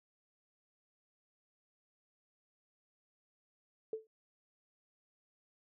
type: tone with exponential decay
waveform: sine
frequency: 440 Hz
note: A4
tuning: in tune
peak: -32 dBFS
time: 3.93-4.07 s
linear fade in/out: 2 ms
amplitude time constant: 29 ms
effects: none